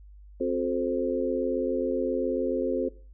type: harmonic tone with a mistuned harmonic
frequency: 87.31 Hz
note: F2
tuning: in tune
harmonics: 3 / 4 / 5 / 6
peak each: -30 / -30 / -30 / -30 dBFS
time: 0.4-2.89 s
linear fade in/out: 10 ms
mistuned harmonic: 4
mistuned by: +42 cents
effects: noise-tail reverb RT60 0.4 s tail -20 dB re dry + added 50 Hz sine -46 dBFS peak until 3.13 s